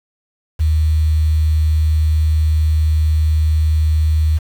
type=tone with quantisation; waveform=sine; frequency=77.78 Hz; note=D#2; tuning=in tune; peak=-11 dBFS; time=0.59-4.39 s; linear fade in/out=20 ms; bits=6; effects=none